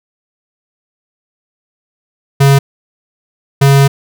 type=tone pair in turn; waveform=square; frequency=138.5 / 138.5 Hz; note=C#3 / C#3; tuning=-1 / -1 cents; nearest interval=unison; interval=0 cents; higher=neither; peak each=-5 dBFS; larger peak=neither; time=2.4-2.59 / 3.61-3.88 s; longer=second; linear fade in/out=10 ms; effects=none